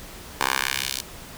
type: tone with high-pass filter sweep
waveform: 10% pulse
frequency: 66 Hz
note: C2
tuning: 16 cents sharp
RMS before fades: -26 dBFS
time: 0.41-1.01 s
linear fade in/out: 0 ms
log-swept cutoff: 840 to 4500 Hz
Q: 1.1
effects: pink hiss -41 dBFS RMS until 1.37 s